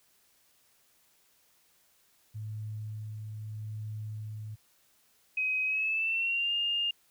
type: tone with tremolo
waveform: sine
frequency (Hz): 107.6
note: A2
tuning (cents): -38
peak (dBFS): -35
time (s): 2.34-4.56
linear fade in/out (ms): 20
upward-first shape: sine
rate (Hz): 0.8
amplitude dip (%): 25
type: tone with pitch glide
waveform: sine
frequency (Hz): 2527 to 2820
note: D#7 to F7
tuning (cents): +26 to +16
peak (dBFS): -27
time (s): 5.37-6.91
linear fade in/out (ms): 5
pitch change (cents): +190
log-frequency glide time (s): 5.65-6.53
effects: white hiss -67 dBFS RMS until 7.1 s